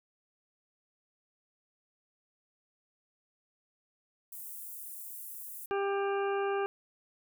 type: high-pass noise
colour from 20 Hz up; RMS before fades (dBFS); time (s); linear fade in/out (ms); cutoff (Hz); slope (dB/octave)
white; -44; 4.32-5.66; 5; 9600; 24
type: harmonic tone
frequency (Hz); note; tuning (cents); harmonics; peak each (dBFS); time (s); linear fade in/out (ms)
397.1; G4; +22; 1 / 2 / 3 / 4 / 6 / 7; -30 / -36 / -39 / -41 / -48 / -48; 5.71-6.66; 0
effects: none